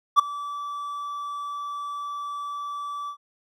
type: tone with ADSR envelope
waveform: triangle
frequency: 1157 Hz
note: D6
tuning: 26 cents flat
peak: -7 dBFS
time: 0.16-3.17 s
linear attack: 32 ms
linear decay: 7 ms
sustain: -21 dB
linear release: 84 ms
effects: none